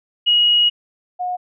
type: tone pair in turn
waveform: sine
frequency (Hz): 2895 / 723.8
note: F#7 / F#5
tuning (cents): -38 / -38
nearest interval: 2 octaves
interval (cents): 2400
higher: first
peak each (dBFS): -11 / -20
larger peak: first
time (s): 0.26-0.7 / 1.19-1.37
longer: first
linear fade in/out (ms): 20
effects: none